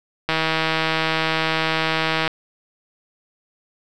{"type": "click train", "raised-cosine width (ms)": 0.3, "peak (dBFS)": -4, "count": 319, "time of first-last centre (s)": [0.29, 2.277], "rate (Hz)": 160, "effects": []}